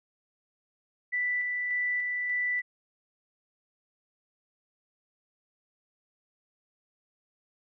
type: tone with tremolo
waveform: sine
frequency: 1977 Hz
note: B6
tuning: 1 cent sharp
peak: -26 dBFS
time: 1.12-2.62 s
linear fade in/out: 20 ms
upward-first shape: square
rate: 1.7 Hz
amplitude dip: 25%
effects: none